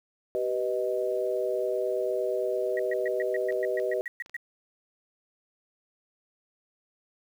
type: chord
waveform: sine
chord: G augmented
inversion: none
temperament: equal with one note detuned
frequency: 384.8 / 493.9 / 622.3 Hz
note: G4 / B4 / D#5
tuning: -32 / 0 / 0 cents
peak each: -30 dBFS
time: 0.35-4.01 s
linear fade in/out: 0 ms
type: tone bursts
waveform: sine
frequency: 1906 Hz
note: A#6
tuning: 38 cents sharp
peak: -31 dBFS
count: 12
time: 2.77-4.366 s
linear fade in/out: 2 ms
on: 23 ms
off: 120 ms
type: clicks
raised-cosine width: 0.2 ms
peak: -32 dBFS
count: 4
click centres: 3.524 / 3.8 / 4.261 / 4.296 s
effects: 9-bit